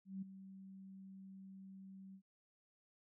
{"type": "tone with ADSR envelope", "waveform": "sine", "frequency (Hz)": 192.1, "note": "G3", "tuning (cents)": -35, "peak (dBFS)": -40, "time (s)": [0.05, 2.22], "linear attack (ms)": 170, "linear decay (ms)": 11, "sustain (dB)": -12, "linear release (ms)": 77, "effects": []}